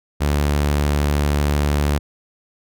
sawtooth tone, 72.9 Hz, D2, 12 cents flat, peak -12 dBFS, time 0.2-1.99 s, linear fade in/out 20 ms, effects none

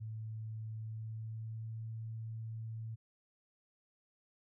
sine tone with pitch glide, 110 to 111.99 Hz, A2 to A2, 0 to +31 cents, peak -40 dBFS, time 0-2.96 s, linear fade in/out 20 ms, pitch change +31 cents, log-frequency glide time 0.76-1.84 s, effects none

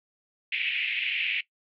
pink band-pass noise, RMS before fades -29 dBFS, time 0.52-1.41 s, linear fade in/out 5 ms, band 2200 to 2900 Hz, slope 48 dB/octave, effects noise-tail reverb RT60 0.1 s tail -18 dB re dry

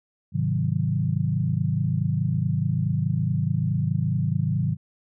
sine chord, Ab dominant seventh, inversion none, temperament equal, 103.83 / 130.81 / 155.56 / 185 Hz, Ab2 / C3 / Eb3 / Gb3, 0 / 0 / 0 / 0 cents, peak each -27 / -26 / -25 / -29 dBFS, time 0.32-4.77 s, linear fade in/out 50 ms, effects none

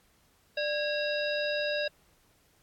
harmonic tone with a mistuned harmonic, 547 Hz, C#5, 23 cents flat, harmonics 1 / 3 / 5 / 7 / 9, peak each -30 / -35 / -37 / -38 / -40 dBFS, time 0.57-1.88 s, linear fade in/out 5 ms, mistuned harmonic 1, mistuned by +140 cents, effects pink hiss -66 dBFS RMS until 2.62 s + AAC 64 kbps

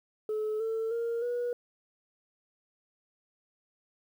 sine tone with pitch steps, 430.2 / 447.4 / 465.4 / 484 Hz, A4 / A4 / A#4 / B4, -39 / +29 / -3 / -35 cents, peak -27 dBFS, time 0.29-1.53 s, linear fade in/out 2 ms, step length 310 ms, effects tanh soft clip ceiling -27 dBFS + 10-bit

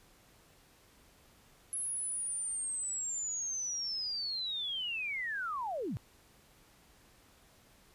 sine linear sweep, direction down, 10860 to 87.31 Hz, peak -34 dBFS, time 1.73-5.97 s, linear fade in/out 0 ms, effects pink hiss -63 dBFS RMS until 7.94 s + resampled to 32000 Hz

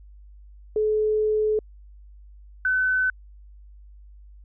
sine tone pair in turn, 429 / 1513.4 Hz, A4 / F#6, -44 / +39 cents, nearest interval octave + minor seventh, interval 2183 cents, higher second, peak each -19 dBFS, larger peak neither, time 0.76-1.59 / 2.65-3.1 s, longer first, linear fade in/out 2 ms, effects added 50 Hz sine -44 dBFS peak until 4.44 s

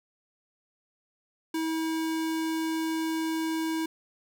square tone, 321.7 Hz, E4, 42 cents flat, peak -28 dBFS, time 1.54-3.86 s, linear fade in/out 5 ms, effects none

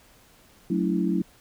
sine chord, F# minor seventh, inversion none, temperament equal with one note detuned, 185 / 220 / 284 / 329.6 Hz, F#3 / A3 / C#4 / E4, 0 / 0 / +42 / 0 cents, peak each -25 / -29 / -29 / -27 dBFS, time 0.7-1.22 s, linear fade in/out 5 ms, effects pink hiss -56 dBFS RMS until 1.4 s

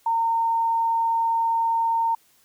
sine tone, 915 Hz, A#5, 32 cents flat, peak -19 dBFS, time 0.06-2.15 s, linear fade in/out 5 ms, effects white hiss -60 dBFS RMS until 2.44 s

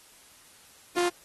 sawtooth tone, 351.8 Hz, F4, 13 cents sharp, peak -19 dBFS, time 0.96-1.1 s, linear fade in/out 20 ms, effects white hiss -55 dBFS RMS until 1.24 s + AAC 32 kbps

